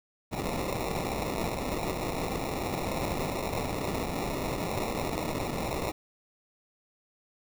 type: noise with sample-and-hold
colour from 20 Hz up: white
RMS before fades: -32 dBFS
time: 0.31-5.92 s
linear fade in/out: 20 ms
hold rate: 1575 Hz
effects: none